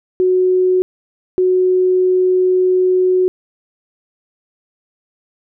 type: tone pair in turn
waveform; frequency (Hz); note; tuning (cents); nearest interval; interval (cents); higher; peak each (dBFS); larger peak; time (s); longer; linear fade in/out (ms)
sine; 368.4 / 368.4; F#4 / F#4; -7 / -7; unison; 0; neither; -10; neither; 0.2-0.82 / 1.38-3.28; second; 0
effects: none